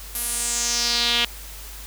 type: tone with band-pass filter sweep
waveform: sawtooth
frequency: 237.8 Hz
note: A#3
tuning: 35 cents sharp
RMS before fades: -23 dBFS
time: 0.15-1.25 s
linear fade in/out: 2 ms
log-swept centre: 12000 to 3100 Hz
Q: 3.4
effects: added 50 Hz sine -38 dBFS peak until 1.86 s + white hiss -40 dBFS RMS until 1.86 s